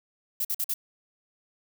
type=noise bursts; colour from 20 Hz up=violet; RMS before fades=-28 dBFS; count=4; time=0.4-0.74 s; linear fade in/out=5 ms; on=49 ms; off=48 ms; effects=none